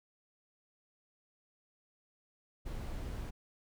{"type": "noise", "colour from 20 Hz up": "brown", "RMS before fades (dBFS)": -40, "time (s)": [2.65, 3.31], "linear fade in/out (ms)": 20, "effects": []}